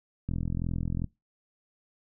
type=click train; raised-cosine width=5 ms; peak=-19 dBFS; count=33; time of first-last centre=0.29-1.043 s; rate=42.5 Hz; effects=noise-tail reverb RT60 0.2 s tail -21 dB re dry